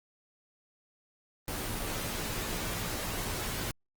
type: noise with comb filter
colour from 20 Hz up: pink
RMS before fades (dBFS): -35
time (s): 1.48-3.71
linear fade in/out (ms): 0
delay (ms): 15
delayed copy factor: -0.5
effects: Opus 24 kbps